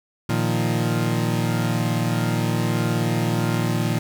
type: chord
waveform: 30% pulse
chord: Bb suspended fourth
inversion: none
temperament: equal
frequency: 116.54 / 155.56 / 174.61 Hz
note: Bb2 / Eb3 / F3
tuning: 0 / 0 / 0 cents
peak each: -20 / -23 / -23 dBFS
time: 0.29-3.99 s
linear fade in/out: 5 ms
effects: 9-bit